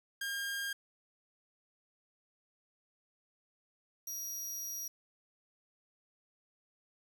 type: tone pair in turn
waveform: sawtooth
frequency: 1612 / 5745 Hz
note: G6 / F8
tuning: +48 / +48 cents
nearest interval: octave + minor seventh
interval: 2200 cents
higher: second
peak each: -32 / -36 dBFS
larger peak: first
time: 0.21-0.73 / 4.07-4.88 s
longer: second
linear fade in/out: 5 ms
effects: 10-bit